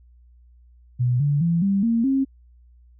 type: tone with pitch steps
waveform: sine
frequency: 123.47 / 144.31 / 168.66 / 197.13 / 230.4 / 269.3 Hz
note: B2 / D3 / E3 / G3 / A#3 / C#4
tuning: 0 / -30 / +40 / +10 / -20 / -50 cents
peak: -17 dBFS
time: 0.99-2.25 s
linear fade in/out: 20 ms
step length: 210 ms
effects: added 60 Hz sine -49 dBFS peak until 2.99 s